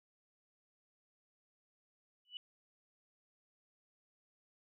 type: tone with exponential growth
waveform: sine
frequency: 2960 Hz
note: F#7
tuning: in tune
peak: -38 dBFS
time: 2.25-2.37 s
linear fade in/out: 1 ms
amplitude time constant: 24 ms
effects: none